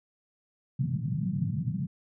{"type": "band-pass noise", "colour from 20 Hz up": "white", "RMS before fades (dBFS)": -30, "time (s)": [0.79, 1.87], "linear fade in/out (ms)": 10, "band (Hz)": [110, 190], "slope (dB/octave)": 48, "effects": []}